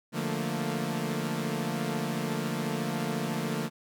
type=chord; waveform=sawtooth; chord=Bb major seventh; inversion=first; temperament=equal with one note detuned; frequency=146.83 / 174.61 / 219 / 233.1 Hz; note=D3 / F3 / A3 / Bb3; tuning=0 / 0 / -8 / 0 cents; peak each=-31 dBFS; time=0.12-3.7 s; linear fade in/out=50 ms; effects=none